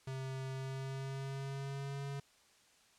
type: tone with pitch glide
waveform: square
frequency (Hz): 132.6 to 139.51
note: C3 to C#3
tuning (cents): +23 to +11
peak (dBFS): -40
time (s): 0.07-2.2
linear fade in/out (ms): 5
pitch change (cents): +88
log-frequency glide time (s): 0.52-2.04
effects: white hiss -67 dBFS RMS until 2.98 s + low-pass 8000 Hz 12 dB/octave